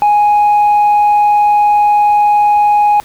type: tone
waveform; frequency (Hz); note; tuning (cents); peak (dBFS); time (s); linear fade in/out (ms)
sine; 830.6; G#5; 0; -4; 0.02-3; 0
effects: tanh soft clip ceiling -5 dBFS + pink hiss -40 dBFS RMS until 3.04 s